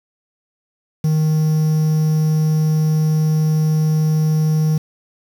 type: tone with quantisation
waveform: triangle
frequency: 155.56 Hz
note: D#3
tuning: in tune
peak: -11 dBFS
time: 1.04-4.78 s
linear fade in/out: 5 ms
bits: 6
effects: none